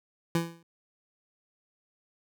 25% pulse tone with exponential decay, 167.7 Hz, E3, 30 cents sharp, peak -18 dBFS, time 0.35-0.63 s, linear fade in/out 2 ms, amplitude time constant 60 ms, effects none

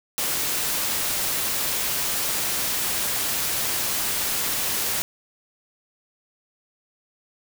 white noise, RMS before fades -25 dBFS, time 0.18-5.02 s, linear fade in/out 0 ms, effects none

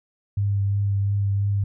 sine tone with vibrato, 100.1 Hz, G2, 37 cents sharp, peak -19 dBFS, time 0.37-1.64 s, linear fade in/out 5 ms, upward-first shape triangle, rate 2.9 Hz, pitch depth 20 cents each way, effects none

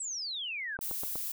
sine exponential sweep, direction down, 8070 to 1525 Hz, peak -34 dBFS, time 0-0.77 s, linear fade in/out 5 ms
click train, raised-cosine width 1 ms, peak -26 dBFS, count 4, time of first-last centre 0.79-1.157 s, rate 8.18 Hz
violet noise, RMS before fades -36 dBFS, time 0.81-1.32 s, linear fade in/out 5 ms
effects none

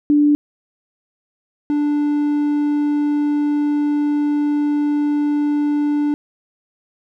sine / triangle tone pair in turn, 293.7 / 293.7 Hz, D4 / D4, 0 / 0 cents, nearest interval unison, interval 0 cents, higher neither, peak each -10 / -13 dBFS, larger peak first, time 0.1-0.35 / 1.7-6.14 s, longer second, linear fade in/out 0 ms, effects none

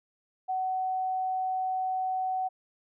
sine tone, 750 Hz, F#5, 23 cents sharp, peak -27 dBFS, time 0.48-2.49 s, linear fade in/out 20 ms, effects none

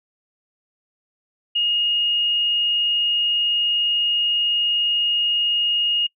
sine tone, 2859 Hz, F7, 40 cents sharp, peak -17 dBFS, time 1.55-6.07 s, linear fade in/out 10 ms, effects noise-tail reverb RT60 0.1 s tail -22 dB re dry

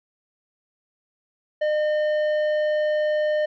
triangle tone with tanh clipping, 607 Hz, D#5, 43 cents flat, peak -21 dBFS, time 1.61-3.46 s, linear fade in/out 10 ms, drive 13 dB, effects none

